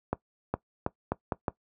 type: accelerating click train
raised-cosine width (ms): 1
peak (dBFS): -13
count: 6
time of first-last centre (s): 0.13-1.482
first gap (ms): 410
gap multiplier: 0.79
effects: noise-tail reverb RT60 0.1 s tail -19 dB re dry + high-pass 60 Hz 12 dB/octave